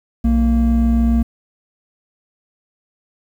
triangle tone pair together, 61 / 230.3 Hz, B1 / A#3, -21 / -21 cents, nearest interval octave + major seventh, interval 2300 cents, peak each -12 dBFS, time 0.24-1.23 s, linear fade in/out 10 ms, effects tanh soft clip ceiling -3 dBFS + 8-bit

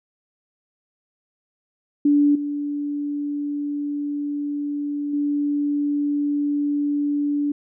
sine tone with level steps, 290 Hz, D4, 22 cents flat, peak -13 / -23 / -19 dBFS, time 2.05-7.52 s, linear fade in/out 5 ms, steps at 2.35 / 5.13 s, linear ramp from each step 5 ms, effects none

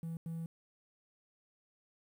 triangle tone bursts at uneven times, 164.81 Hz, E3, in tune, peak -35 dBFS, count 2, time 0.03-0.17 / 0.26-0.46 s, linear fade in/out 2 ms, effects tanh soft clip ceiling -32 dBFS + 11-bit

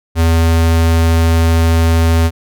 square tone, 82.41 Hz, E2, in tune, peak -9 dBFS, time 0.15-2.31 s, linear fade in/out 50 ms, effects none

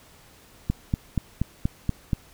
click train, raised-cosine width 5 ms, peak -10 dBFS, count 7, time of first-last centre 0.7-2.132 s, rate 4.19 Hz, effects pink hiss -53 dBFS RMS until 2.33 s

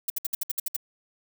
violet noise bursts, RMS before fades -27 dBFS, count 9, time 0.08-0.765 s, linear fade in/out 5 ms, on 21 ms, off 62 ms, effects none

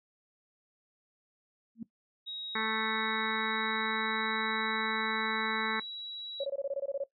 sine tone with exponential growth, 227.5 Hz, A#3, 42 cents flat, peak -33 dBFS, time 1.75-1.83 s, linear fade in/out 5 ms, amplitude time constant 17 ms
sine tone with pitch glide, 3797 to 3895 Hz, A#7 to B7, +31 to -25 cents, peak -38 dBFS, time 2.26-6.46 s, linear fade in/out 20 ms, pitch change +44 cents, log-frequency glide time 2.74-5.17 s
harmonic tone, 220 Hz, A3, in tune, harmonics 1 / 2 / 4 / 5 / 6 / 7 / 8 / 9 / 10, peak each -39 / -39 / -39 / -39 / -39 / -39 / -39 / -39 / -39 dBFS, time 2.55-5.8 s, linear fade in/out 5 ms
sine tone bursts, 554.4 Hz, C#5, in tune, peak -29 dBFS, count 11, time 6.4-7.039 s, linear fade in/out 5 ms, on 39 ms, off 21 ms
effects noise-tail reverb RT60 0.1 s tail -17 dB re dry

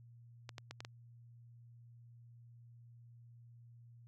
clicks, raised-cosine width 0.2 ms, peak -28 dBFS, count 5, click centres 0.492 / 0.582 / 0.71 / 0.805 / 0.849 s, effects added 118 Hz sine -56 dBFS peak until 4.07 s

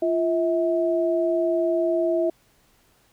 sine tone pair together, 344.7 / 646.4 Hz, F4 / E5, -23 / -34 cents, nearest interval major seventh, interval 1089 cents, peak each -22 dBFS, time 0.02-2.3 s, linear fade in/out 5 ms, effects pink hiss -61 dBFS RMS until 3.12 s

